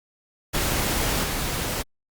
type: noise with level steps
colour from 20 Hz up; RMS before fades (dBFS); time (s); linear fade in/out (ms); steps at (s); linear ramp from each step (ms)
pink; -24 / -27; 0.53-1.83; 20; 1.23; 20
effects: Opus 48 kbps